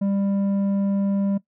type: tone with low-pass filter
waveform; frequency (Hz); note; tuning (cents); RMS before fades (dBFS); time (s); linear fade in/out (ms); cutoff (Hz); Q
square; 198.2; G3; +19; -22; 0.01-1.38; 10; 470; 0.9
effects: noise-tail reverb RT60 0.1 s tail -18 dB re dry